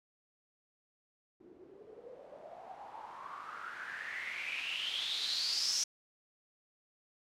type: noise with low-pass filter sweep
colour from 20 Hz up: blue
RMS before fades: -40 dBFS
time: 1.4-5.84 s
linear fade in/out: 5 ms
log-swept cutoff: 320 to 5800 Hz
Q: 8
effects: none